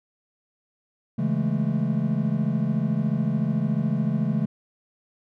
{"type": "chord", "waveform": "triangle", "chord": "A major seventh", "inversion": "first", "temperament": "equal with one note detuned", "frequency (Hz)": [138.59, 164.81, 207.7, 221.5], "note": ["C#3", "E3", "G#3", "A3"], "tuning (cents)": [0, 0, 0, 12], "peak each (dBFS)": -25, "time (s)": [1.18, 4.46], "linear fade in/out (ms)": 10, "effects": []}